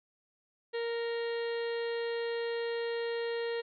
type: harmonic tone with a mistuned harmonic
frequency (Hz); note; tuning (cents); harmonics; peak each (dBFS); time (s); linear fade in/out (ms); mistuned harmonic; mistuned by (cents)
466.2; A#4; 0; 1 / 2 / 3 / 4 / 5 / 6 / 7 / 8 / 9; -32 / -46 / -50 / -43 / -53 / -50 / -51 / -54 / -50; 0.73-3.62; 20; 5; -24
effects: none